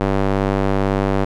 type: tone with band-pass filter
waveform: square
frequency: 49 Hz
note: G1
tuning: in tune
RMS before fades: -18 dBFS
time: 0-1.25 s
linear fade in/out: 10 ms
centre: 530 Hz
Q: 0.6
effects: none